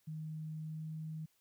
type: tone with pitch glide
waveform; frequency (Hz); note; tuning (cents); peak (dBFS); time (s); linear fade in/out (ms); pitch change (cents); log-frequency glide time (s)
sine; 156.3 to 157.39; D#3 to D#3; +8 to +20; -40; 0.07-1.26; 10; +12; 0.62-0.87
effects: white hiss -75 dBFS RMS until 1.4 s